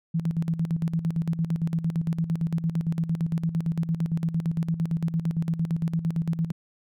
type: tone with tremolo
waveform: sine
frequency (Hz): 164.81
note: E3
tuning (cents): 0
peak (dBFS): -21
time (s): 0.14-6.52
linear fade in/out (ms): 10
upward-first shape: square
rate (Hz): 8.8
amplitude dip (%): 70
effects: none